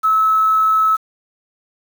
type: tone with quantisation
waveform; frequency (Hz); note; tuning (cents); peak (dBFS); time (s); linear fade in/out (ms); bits
sine; 1298; E6; -27; -11; 0.03-0.97; 20; 6
effects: none